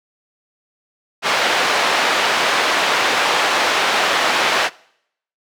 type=band-pass noise; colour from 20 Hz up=pink; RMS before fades=-17 dBFS; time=1.22-4.7 s; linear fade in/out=50 ms; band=630 to 3800 Hz; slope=12 dB/octave; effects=noise-tail reverb RT60 0.7 s tail -23 dB re dry